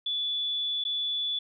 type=tone with dropouts; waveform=sine; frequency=3450 Hz; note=A7; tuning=35 cents flat; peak=-27 dBFS; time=0.06-1.39 s; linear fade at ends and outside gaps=5 ms; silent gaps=0.84-0.85 s; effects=none